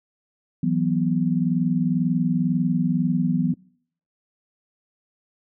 sine chord, E suspended second, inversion none, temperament equal, 164.81 / 185 / 246.9 Hz, E3 / F#3 / B3, 0 / 0 / 0 cents, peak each -23 dBFS, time 0.63-3.54 s, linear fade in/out 5 ms, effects noise-tail reverb RT60 0.6 s tail -24 dB re dry

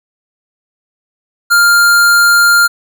square tone, 1400 Hz, F6, 4 cents sharp, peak -6 dBFS, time 1.5-2.68 s, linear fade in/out 20 ms, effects none

